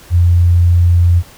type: tone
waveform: sine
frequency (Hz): 87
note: F2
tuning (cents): -6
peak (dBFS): -6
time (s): 0.1-1.23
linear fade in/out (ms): 50
effects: pink hiss -40 dBFS RMS until 1.37 s